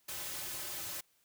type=noise with comb filter; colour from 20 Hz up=white; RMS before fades=-41 dBFS; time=0.08-1.01 s; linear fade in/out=10 ms; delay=4.3 ms; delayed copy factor=-1; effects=white hiss -72 dBFS RMS until 1.24 s